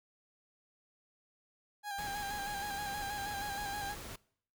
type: tone with vibrato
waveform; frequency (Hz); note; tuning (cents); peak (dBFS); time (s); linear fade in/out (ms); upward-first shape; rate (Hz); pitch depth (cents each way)
30% pulse; 812; G#5; -39; -35; 1.83-3.96; 50; square; 6.3; 34
type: noise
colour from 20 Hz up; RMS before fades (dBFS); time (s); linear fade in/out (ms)
pink; -46; 1.98-4.16; 5
effects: noise-tail reverb RT60 0.6 s tail -22 dB re dry